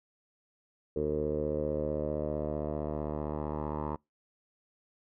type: tone with low-pass filter sweep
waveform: 10% pulse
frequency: 75.4 Hz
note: D2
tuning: 46 cents sharp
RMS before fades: -33 dBFS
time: 0.96-3.96 s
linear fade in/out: 5 ms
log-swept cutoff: 450 to 900 Hz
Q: 5.6
effects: noise-tail reverb RT60 0.2 s tail -26 dB re dry